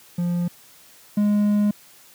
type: tone pair in turn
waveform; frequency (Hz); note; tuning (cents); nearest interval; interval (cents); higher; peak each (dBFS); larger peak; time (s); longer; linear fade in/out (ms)
triangle; 174.61 / 207.1; F3 / G#3; 0 / -5; minor third; 295; second; -18 / -14; second; 0.18-0.48 / 1.17-1.71; second; 5
effects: white hiss -50 dBFS RMS until 2.14 s + high-pass 80 Hz 12 dB/octave